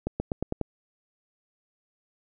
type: accelerating click train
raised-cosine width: 2 ms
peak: -14 dBFS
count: 6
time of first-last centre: 0.07-0.613 s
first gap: 130 ms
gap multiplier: 0.91
effects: none